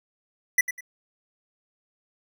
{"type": "tone with echo", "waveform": "square", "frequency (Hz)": 1975.5, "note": "B6", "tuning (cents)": 0, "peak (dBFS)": -16, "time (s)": [0.58, 0.61], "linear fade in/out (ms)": 5, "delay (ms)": 99, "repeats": 2, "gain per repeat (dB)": -11, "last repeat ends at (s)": 0.808, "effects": []}